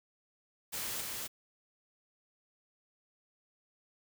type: noise with echo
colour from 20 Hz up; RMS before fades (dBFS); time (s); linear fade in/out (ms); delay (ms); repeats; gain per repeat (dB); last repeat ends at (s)
white; -38; 0.72-1.02; 20; 260; 1; -2; 1.28
effects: none